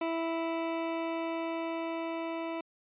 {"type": "tone with level ramp", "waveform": "20% pulse", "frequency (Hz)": 329.6, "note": "E4", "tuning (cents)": 0, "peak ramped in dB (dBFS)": [-25, -29], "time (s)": [0.01, 2.61], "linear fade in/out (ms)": 5, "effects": ["resampled to 8000 Hz"]}